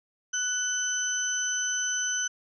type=tone cluster; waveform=sine; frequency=1482 / 3029 / 6060 Hz; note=F#6 / F#7 / F#8; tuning=+2 / +40 / +40 cents; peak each=-31 / -36 / -28 dBFS; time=0.33-2.28 s; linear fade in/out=10 ms; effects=none